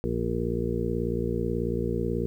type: harmonic tone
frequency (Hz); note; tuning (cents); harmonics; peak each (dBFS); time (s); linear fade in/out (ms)
58.27; A#1; 0; 1 / 2 / 3 / 4 / 6 / 7 / 8; -33 / -33 / -33 / -33 / -33 / -33 / -33; 0.04-2.26; 0
effects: 10-bit